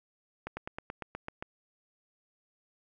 slowing click train, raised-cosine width 0.5 ms, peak -22 dBFS, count 9, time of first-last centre 0.47-1.425 s, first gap 100 ms, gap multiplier 1.05, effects none

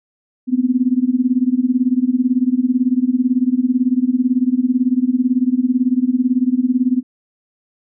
sine tone with tremolo, 252.4 Hz, B3, 38 cents sharp, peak -9 dBFS, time 0.47-7.03 s, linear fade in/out 50 ms, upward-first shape sine, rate 18 Hz, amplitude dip 90%, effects none

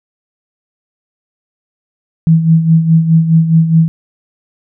sine tone with tremolo, 162.7 Hz, E3, 22 cents flat, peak -3 dBFS, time 2.27-3.88 s, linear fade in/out 0 ms, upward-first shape sine, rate 4.8 Hz, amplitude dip 65%, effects none

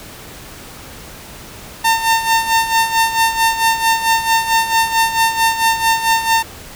sawtooth tone with tremolo, 905 Hz, A5, 48 cents sharp, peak -6 dBFS, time 1.84-6.43 s, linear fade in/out 10 ms, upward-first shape sine, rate 4.5 Hz, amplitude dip 70%, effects pink hiss -35 dBFS RMS until 6.75 s

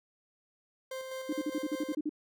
40% pulse tone with tremolo, 523.3 Hz, C5, in tune, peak -36 dBFS, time 0.91-1.95 s, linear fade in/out 5 ms, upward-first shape square, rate 4.9 Hz, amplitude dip 35%
sine tone bursts, 302.5 Hz, D#4, 49 cents flat, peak -29 dBFS, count 10, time 1.29-2.094 s, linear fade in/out 5 ms, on 39 ms, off 46 ms
effects none

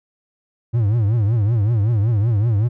triangle tone with vibrato, 109.4 Hz, A2, 9 cents flat, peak -12 dBFS, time 0.73-2.69 s, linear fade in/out 20 ms, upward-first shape triangle, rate 5.3 Hz, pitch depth 210 cents each way, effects none

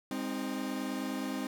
40% pulse chord, Ab major, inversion none, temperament equal with one note detuned, 202.3 / 261.6 / 311.1 Hz, Ab3 / C4 / Eb4, -45 / 0 / 0 cents, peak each -39 / -35 / -39 dBFS, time 0.11-1.47 s, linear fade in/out 2 ms, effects none

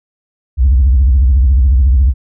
sine tone with vibrato, 65.41 Hz, C2, in tune, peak -4 dBFS, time 0.57-2.14 s, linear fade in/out 50 ms, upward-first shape triangle, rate 14 Hz, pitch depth 270 cents each way, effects tanh soft clip ceiling -3 dBFS

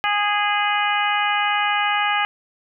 harmonic tone with a mistuned harmonic, 412.6 Hz, G#4, 11 cents flat, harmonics 2 / 3 / 4 / 5 / 6 / 7, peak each -22 / -24 / -25 / -26 / -27 / -27 dBFS, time 0.04-2.25 s, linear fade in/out 0 ms, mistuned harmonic 7, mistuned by +26 cents, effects none

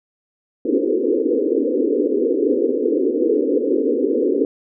white band-pass noise, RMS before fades -18 dBFS, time 0.65-4.45 s, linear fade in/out 2 ms, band 250 to 500 Hz, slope 96 dB/octave, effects none

